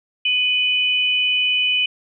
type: tone pair together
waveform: sine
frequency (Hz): 2489 / 2990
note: D#7 / F#7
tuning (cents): 0 / +17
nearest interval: minor third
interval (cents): 317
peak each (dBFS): -19 / -18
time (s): 0.25-1.86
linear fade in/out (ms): 5
effects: none